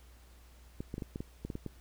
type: clicks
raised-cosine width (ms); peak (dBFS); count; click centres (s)
3; -25; 10; 0.805 / 0.941 / 0.981 / 1.022 / 1.159 / 1.205 / 1.45 / 1.502 / 1.554 / 1.663
effects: added 60 Hz sine -55 dBFS peak until 1.8 s + pink hiss -63 dBFS RMS until 1.8 s